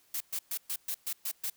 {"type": "noise bursts", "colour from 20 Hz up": "blue", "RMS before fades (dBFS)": -34, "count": 8, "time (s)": [0.14, 1.5], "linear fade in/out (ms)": 5, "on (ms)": 65, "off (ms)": 120, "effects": ["white hiss -66 dBFS RMS until 1.56 s"]}